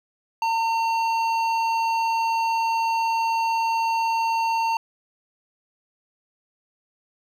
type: tone with hard clipping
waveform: triangle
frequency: 909 Hz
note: A#5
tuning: 44 cents flat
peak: -22 dBFS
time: 0.42-4.77 s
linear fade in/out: 2 ms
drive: 14 dB
effects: none